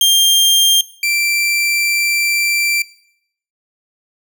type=tone pair in turn; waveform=sawtooth; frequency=3194 / 2349 Hz; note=G7 / D7; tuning=+32 / 0 cents; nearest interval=perfect fourth; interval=532 cents; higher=first; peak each=-5 / -11 dBFS; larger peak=first; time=0.01-0.81 / 1.03-2.82 s; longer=second; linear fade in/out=2 ms; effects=noise-tail reverb RT60 0.7 s tail -18 dB re dry